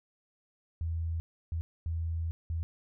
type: tone bursts at uneven times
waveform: sine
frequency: 82.4 Hz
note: E2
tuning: in tune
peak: -30 dBFS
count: 4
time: 0.81-1.2 / 1.52-1.61 / 1.86-2.31 / 2.5-2.63 s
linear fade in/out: 0 ms
effects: none